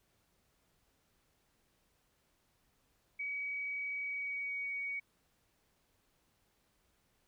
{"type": "tone with pitch glide", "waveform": "sine", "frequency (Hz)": [2268, 2246], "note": ["C#7", "C#7"], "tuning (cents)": [39, 22], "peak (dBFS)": -36, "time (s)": [3.19, 5], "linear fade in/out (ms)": 10, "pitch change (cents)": -17, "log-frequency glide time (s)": [4.01, 4.68], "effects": ["pink hiss -75 dBFS RMS until 7.27 s"]}